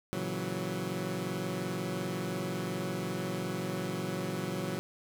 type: chord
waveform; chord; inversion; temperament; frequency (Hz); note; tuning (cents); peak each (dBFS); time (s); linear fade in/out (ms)
20% pulse; F# dominant seventh; first; equal with one note detuned; 116.54 / 139.31 / 164.81 / 185; A#2 / C#3 / E3 / F#3; 0 / +9 / 0 / 0; -36 / -36 / -34 / -31; 0.13-4.79; 0
effects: none